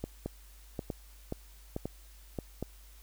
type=two click trains; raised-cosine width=2 ms; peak=-21 / -21 dBFS; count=4 / 5; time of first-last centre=0.04-2.626 / 0.26-2.388 s; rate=1.16 / 1.88 Hz; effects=added 50 Hz sine -52 dBFS peak until 3.02 s + white hiss -60 dBFS RMS until 3.02 s